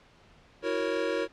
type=chord; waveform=square; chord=F# dominant seventh; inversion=third; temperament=equal with one note detuned; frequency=326.8 / 370 / 466.2 / 554.4 Hz; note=E4 / F#4 / A#4 / C#5; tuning=-15 / 0 / 0 / 0 cents; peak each=-35 / -35 / -32 / -33 dBFS; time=0.62-1.28 s; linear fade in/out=50 ms; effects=pink hiss -58 dBFS RMS until 1.32 s + low-pass 4000 Hz 12 dB/octave